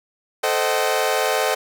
sawtooth chord, A diminished seventh, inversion none, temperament equal with one note detuned, 440 / 523.3 / 622.3 / 759 Hz, A4 / C5 / Eb5 / Gb5, 0 / 0 / 0 / +44 cents, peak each -20 dBFS, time 0.43-1.55 s, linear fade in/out 10 ms, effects none

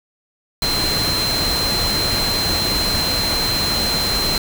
sine tone in noise, 4114 Hz, C8, 30 cents flat, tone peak -19 dBFS, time 0.62-4.38 s, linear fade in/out 2 ms, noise pink, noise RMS -22 dBFS, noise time 0.62-4.38 s, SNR 0 dB, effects none

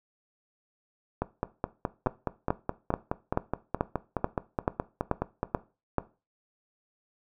two click trains, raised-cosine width 1 ms, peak -13 / -10 dBFS, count 21 / 10, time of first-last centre 1.22-5.431 / 2.07-5.983 s, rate 4.75 / 2.3 Hz, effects noise-tail reverb RT60 0.3 s tail -17 dB re dry

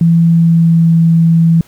sine tone with pitch glide, 167.2 to 165.38 Hz, E3 to E3, +25 to +6 cents, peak -5 dBFS, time 0.01-1.61 s, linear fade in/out 2 ms, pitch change -19 cents, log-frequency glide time 0.21-0.92 s, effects pink hiss -45 dBFS RMS until 1.67 s

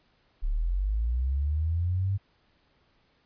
sine linear sweep, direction up, 33.05 to 100 Hz, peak -24 dBFS, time 0.42-2.18 s, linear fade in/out 20 ms, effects pink hiss -67 dBFS RMS until 3.25 s + resampled to 11025 Hz

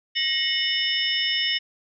sine tone cluster, 1876 / 2174 / 2961 / 3626 / 5290 Hz, A#6 / C#7 / F#7 / A#7 / E8, +11 / -34 / +1 / -49 / +5 cents, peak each -30 / -30 / -24 / -29 / -29 dBFS, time 0.15-1.59 s, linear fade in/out 20 ms, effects none

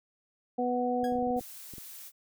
harmonic tone, 246.9 Hz, B3, in tune, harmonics 1 / 2 / 3, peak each -31 / -31 / -31 dBFS, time 0.58-1.4 s, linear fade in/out 10 ms
clicks, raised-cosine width 3 ms, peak -34 dBFS, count 11, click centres 1.033 / 1.123 / 1.156 / 1.187 / 1.226 / 1.272 / 1.306 / 1.364 / 1.409 / 1.737 / 1.782 s
sawtooth tone with exponential decay, 1648 Hz, G#6, 14 cents flat, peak -37 dBFS, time 1.04-1.22 s, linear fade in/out 2 ms, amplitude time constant 38 ms
blue noise, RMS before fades -46 dBFS, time 1.36-2.12 s, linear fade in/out 50 ms
effects none

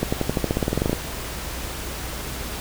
accelerating click train, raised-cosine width 2 ms, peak -7 dBFS, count 16, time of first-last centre 0.03-0.93 s, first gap 95 ms, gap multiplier 0.93, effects added 60 Hz sine -34 dBFS peak until 2.6 s + pink hiss -32 dBFS RMS until 2.6 s

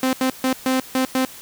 sawtooth tone bursts at uneven times, 260 Hz, C4, 11 cents flat, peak -13 dBFS, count 6, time 0.03-0.13 / 0.21-0.3 / 0.44-0.53 / 0.66-0.8 / 0.95-1.05 / 1.15-1.25 s, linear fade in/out 2 ms, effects white hiss -40 dBFS RMS until 1.41 s

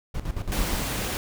brown noise with tremolo, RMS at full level -27 dBFS, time 0.14-0.76 s, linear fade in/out 10 ms, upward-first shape square, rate 8.9 Hz, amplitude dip 70%
pink noise, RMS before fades -29 dBFS, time 0.52-1.17 s, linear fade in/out 0 ms
effects none

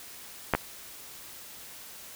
clicks, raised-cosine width 0.5 ms, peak -7 / -9 dBFS, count 2, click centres 0.537 / 0.55 s, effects white hiss -46 dBFS RMS until 2.15 s

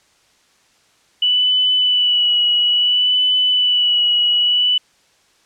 sine tone with vibrato, 2960 Hz, F#7, in tune, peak -12 dBFS, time 1.22-4.78 s, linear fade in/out 5 ms, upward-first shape sine, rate 0.59 Hz, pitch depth 25 cents each way, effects white hiss -56 dBFS RMS until 5.45 s + low-pass 7000 Hz 12 dB/octave

